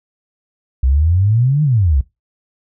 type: exponential two-way sweep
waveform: sine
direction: up then down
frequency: 61.74 to 155.56 to 61.74 Hz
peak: -10 dBFS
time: 0.83-2.01 s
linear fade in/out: 5 ms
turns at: 1.63 s
effects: noise-tail reverb RT60 0.2 s tail -19 dB re dry